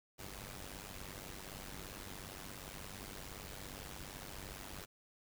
pink noise with amplitude modulation, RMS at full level -45 dBFS, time 0.18-4.86 s, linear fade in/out 20 ms, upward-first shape sine, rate 97.3 Hz, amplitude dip 80%, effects none

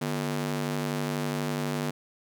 sawtooth ring-modulated tone, 196.5 Hz, G3, 4 cents sharp, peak -21 dBFS, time 0.01-1.91 s, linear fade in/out 10 ms, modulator 46 Hz, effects none

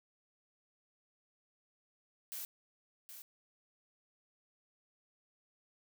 blue noise with echo, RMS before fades -43 dBFS, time 2.32-2.45 s, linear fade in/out 0 ms, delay 770 ms, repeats 1, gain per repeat -8 dB, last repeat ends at 3.22 s, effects none

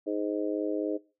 harmonic tone, 103.83 Hz, G#2, in tune, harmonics 3 / 4 / 5 / 6, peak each -31 / -33 / -35 / -37 dBFS, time 0.06-0.98 s, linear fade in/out 20 ms, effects noise-tail reverb RT60 0.3 s tail -19 dB re dry

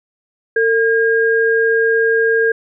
sine tone pair together, 452.1 / 1621 Hz, A4 / G#6, +47 / -42 cents, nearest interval octave + minor seventh, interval 2211 cents, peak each -13 / -15 dBFS, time 0.56-2.52 s, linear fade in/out 5 ms, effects none

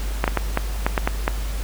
clicks, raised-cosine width 0.5 ms, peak -3 dBFS, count 8, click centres 0.241 / 0.278 / 0.373 / 0.574 / 0.865 / 0.978 / 1.075 / 1.279 s, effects added 50 Hz sine -23 dBFS peak until 1.63 s + pink hiss -36 dBFS RMS until 1.63 s

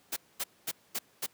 white noise bursts, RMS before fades -33 dBFS, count 5, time 0.12-1.265 s, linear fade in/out 10 ms, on 45 ms, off 230 ms, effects pink hiss -64 dBFS RMS until 1.33 s + high-pass 150 Hz 12 dB/octave

